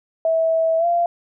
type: tone with pitch glide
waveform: sine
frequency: 651 to 689.7 Hz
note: E5 to F5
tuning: -22 to -22 cents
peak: -15 dBFS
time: 0.25-1.06 s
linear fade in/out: 2 ms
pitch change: +100 cents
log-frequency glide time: 0.78-0.86 s
effects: none